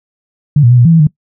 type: tone with pitch steps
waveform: sine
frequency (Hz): 146.8 / 119.3 / 124 / 120.6 / 166.3 / 163.6 / 150.9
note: D3 / A#2 / B2 / B2 / E3 / E3 / D3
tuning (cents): 0 / +41 / +7 / -41 / +16 / -13 / +47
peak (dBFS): -3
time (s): 0.56-1.071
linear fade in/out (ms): 5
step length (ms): 73
effects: noise-tail reverb RT60 0.1 s tail -22 dB re dry